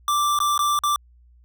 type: tone with dropouts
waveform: square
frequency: 1174.7 Hz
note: D6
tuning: in tune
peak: -19 dBFS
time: 0.08-0.96 s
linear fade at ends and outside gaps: 1 ms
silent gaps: 0.389-0.402 / 0.578-0.591 / 0.79-0.836 s
effects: added 60 Hz sine -50 dBFS peak until 1.44 s